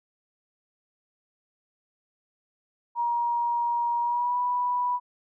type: tone with pitch glide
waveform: sine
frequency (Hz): 948 to 982.6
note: A#5 to B5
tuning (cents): +29 to -9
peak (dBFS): -23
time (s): 2.95-5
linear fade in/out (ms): 50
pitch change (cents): +62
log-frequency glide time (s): 4.01-4.38
effects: none